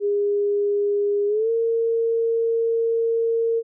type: tone with pitch glide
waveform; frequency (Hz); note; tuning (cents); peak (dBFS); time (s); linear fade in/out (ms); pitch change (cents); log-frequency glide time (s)
sine; 408.1 to 458.1; G#4 to A#4; -30 to -30; -18; 0-3.63; 50; +200; 1.27-1.5
effects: none